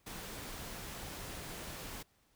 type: noise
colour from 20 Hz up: pink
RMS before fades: -45 dBFS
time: 0.06-2.03 s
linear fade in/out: 10 ms
effects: pink hiss -72 dBFS RMS until 2.35 s